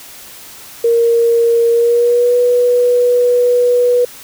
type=tone with pitch glide; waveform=sine; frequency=466.2 to 489.1 Hz; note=A#4 to B4; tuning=0 to -17 cents; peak=-8 dBFS; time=0.84-4.05 s; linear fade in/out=5 ms; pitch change=+83 cents; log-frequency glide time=1.71-2.36 s; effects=white hiss -35 dBFS RMS until 4.23 s